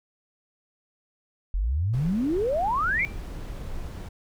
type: exponential sweep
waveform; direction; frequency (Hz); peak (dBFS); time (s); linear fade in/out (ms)
sine; up; 41.37 to 2289; -22; 1.54-3.05; 0
type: noise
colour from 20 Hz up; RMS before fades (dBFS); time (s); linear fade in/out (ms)
brown; -35; 1.93-4.09; 10
type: tone with exponential decay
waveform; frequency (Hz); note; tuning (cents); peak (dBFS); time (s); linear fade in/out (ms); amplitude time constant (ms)
sine; 2349; D7; 0; -26; 2.99-3.18; 5; 41
effects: none